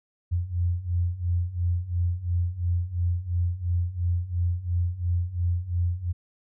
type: beating tone pair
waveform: sine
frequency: 85.9 / 88.8 Hz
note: F2 / F2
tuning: -28 / +29 cents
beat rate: 2.9 Hz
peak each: -28 / -25 dBFS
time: 0.31-6.13 s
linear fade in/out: 20 ms
effects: none